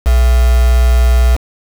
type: tone with quantisation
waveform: sine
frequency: 61 Hz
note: B1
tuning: 21 cents flat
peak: -6 dBFS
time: 0.05-1.37 s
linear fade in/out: 20 ms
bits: 3
effects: none